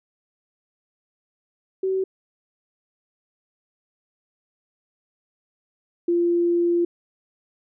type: tone pair in turn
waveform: sine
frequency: 380 / 345 Hz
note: F#4 / F4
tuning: +46 / -21 cents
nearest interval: major second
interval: 167 cents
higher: first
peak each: -20 / -17 dBFS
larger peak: second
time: 1.83-2.04 / 6.08-6.85 s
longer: second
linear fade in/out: 5 ms
effects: none